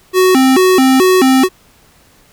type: tone with vibrato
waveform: square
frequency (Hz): 312.2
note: D#4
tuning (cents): +6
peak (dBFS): -7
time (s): 0.13-1.49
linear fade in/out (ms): 50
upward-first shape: square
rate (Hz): 2.3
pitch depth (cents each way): 300
effects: pink hiss -48 dBFS RMS until 2.32 s